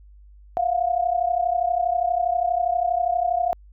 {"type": "tone pair together", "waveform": "sine", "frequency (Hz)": [688, 720.4], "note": ["F5", "F#5"], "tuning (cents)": [-26, -46], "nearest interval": "minor second", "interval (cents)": 80, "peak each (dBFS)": -22, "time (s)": [0.57, 3.53], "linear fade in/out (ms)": 0, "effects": ["added 50 Hz sine -45 dBFS peak until 3.72 s"]}